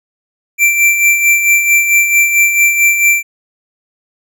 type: tone with tremolo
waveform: square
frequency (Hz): 2349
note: D7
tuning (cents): 0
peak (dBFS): -6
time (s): 0.58-3.23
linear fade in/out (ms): 50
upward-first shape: sine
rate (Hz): 4.5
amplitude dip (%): 55
effects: none